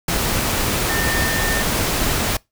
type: tone in noise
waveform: sine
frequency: 1809 Hz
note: A6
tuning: 48 cents sharp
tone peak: -23 dBFS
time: 0.89-1.62 s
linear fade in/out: 5 ms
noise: pink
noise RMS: -20 dBFS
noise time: 0.08-2.37 s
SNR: -6 dB
effects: noise-tail reverb RT60 0.2 s tail -24 dB re dry